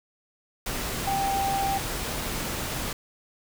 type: tone in noise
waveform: sine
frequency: 786 Hz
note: G5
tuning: 4 cents sharp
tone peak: -24 dBFS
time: 1.07-1.78 s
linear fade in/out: 5 ms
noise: pink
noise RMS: -31 dBFS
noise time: 0.66-2.93 s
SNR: +4 dB
effects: none